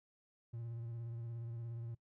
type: tone with vibrato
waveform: triangle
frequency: 116.54 Hz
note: A#2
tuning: in tune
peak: -40 dBFS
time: 0.53-1.95 s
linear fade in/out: 10 ms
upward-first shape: sine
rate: 17 Hz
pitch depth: 34 cents each way
effects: noise-tail reverb RT60 0.1 s tail -20 dB re dry